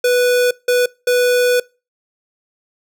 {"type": "tone bursts at uneven times", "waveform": "square", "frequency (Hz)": 493, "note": "B4", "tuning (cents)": -3, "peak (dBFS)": -12, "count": 3, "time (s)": [[0.04, 0.51], [0.68, 0.86], [1.07, 1.6]], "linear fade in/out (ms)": 5, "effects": ["noise-tail reverb RT60 0.3 s tail -24 dB re dry"]}